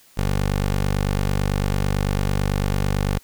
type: tone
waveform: 15% pulse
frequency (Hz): 49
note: G1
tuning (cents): 0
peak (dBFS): -13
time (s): 0.17-3.19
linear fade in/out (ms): 10
effects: white hiss -53 dBFS RMS until 3.23 s